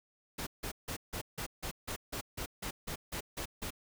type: noise bursts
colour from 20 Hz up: pink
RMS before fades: -39 dBFS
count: 14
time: 0.38-3.706 s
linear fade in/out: 10 ms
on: 89 ms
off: 160 ms
effects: none